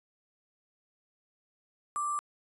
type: tone with sample-and-hold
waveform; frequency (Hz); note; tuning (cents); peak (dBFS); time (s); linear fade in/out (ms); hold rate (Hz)
sine; 1175; D6; +1; -29; 1.96-2.19; 0; 8820
effects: resampled to 24000 Hz